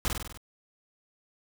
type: noise with echo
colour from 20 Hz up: pink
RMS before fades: -28 dBFS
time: 0.05-0.08 s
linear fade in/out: 0 ms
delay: 49 ms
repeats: 6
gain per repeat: -3 dB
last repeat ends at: 0.374 s
effects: none